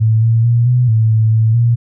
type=tone with pitch steps; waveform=sine; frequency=110.8 / 114 / 118.2 / 124 / 111.1 / 110.4 / 111.2 / 117.9 Hz; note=A2 / A#2 / A#2 / B2 / A2 / A2 / A2 / A#2; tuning=+13 / -38 / +24 / +7 / +17 / +6 / +19 / +20 cents; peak=-8 dBFS; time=0-1.76 s; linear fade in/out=20 ms; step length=220 ms; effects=none